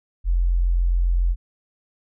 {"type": "tone", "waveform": "sine", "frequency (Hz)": 43.65, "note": "F1", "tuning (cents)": 0, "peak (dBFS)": -16, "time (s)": [0.24, 1.36], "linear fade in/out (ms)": 50, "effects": []}